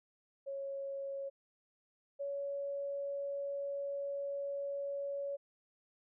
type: tone pair in turn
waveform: sine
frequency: 551 / 561.6 Hz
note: C#5 / C#5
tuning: -11 / +22 cents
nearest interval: unison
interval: 33 cents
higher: second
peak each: -38 / -36 dBFS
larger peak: second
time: 0.46-1.3 / 2.19-5.37 s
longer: second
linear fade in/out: 20 ms
effects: none